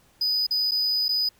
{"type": "tone with dropouts", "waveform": "triangle", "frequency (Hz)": 4978, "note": "D#8", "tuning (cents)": 0, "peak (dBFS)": -20, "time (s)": [0.21, 1.29], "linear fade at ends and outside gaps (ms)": 5, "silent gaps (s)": [[0.467, 0.508], [0.711, 0.717], [1.083, 1.09]], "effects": ["pink hiss -60 dBFS RMS until 1.39 s"]}